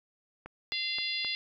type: click train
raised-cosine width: 0.5 ms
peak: -28 dBFS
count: 4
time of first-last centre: 0.46-1.247 s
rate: 3.81 Hz
type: harmonic tone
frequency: 690 Hz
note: F5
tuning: 21 cents flat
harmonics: 3 / 4 / 5 / 6 / 7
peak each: -37 / -37 / -37 / -37 / -37 dBFS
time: 0.72-1.35 s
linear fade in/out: 0 ms
effects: none